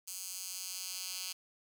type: tone with high-pass filter sweep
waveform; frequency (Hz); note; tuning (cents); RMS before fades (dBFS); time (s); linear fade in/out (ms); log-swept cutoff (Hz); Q
10% pulse; 185; F#3; 0; -42; 0.07-1.33; 10; 7000 to 4200; 1.2
effects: none